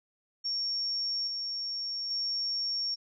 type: tone with tremolo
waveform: sine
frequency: 5510 Hz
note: F8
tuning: 24 cents flat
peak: -29 dBFS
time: 0.44-2.96 s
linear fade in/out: 20 ms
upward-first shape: square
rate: 0.6 Hz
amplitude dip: 30%
effects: none